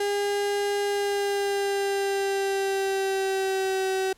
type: tone with pitch glide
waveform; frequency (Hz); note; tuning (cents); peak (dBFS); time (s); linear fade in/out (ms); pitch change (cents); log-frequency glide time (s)
35% pulse; 405.7 to 380.7; G#4 to F#4; -41 to +49; -22; 0-4.13; 5; -110; 0.84-3.88
effects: pink hiss -59 dBFS RMS until 4.17 s + low-pass 12000 Hz 12 dB/octave